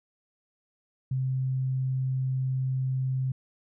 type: tone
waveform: sine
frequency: 130.81 Hz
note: C3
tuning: in tune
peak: -25 dBFS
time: 1.11-3.32 s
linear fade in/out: 5 ms
effects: none